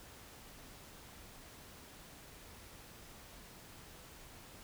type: silence
effects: pink hiss -55 dBFS RMS until 4.63 s